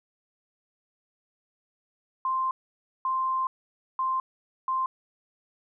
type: tone bursts at uneven times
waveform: sine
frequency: 1046.5 Hz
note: C6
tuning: in tune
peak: -24 dBFS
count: 4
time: 2.25-2.51 / 3.05-3.47 / 3.99-4.2 / 4.68-4.86 s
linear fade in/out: 2 ms
effects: none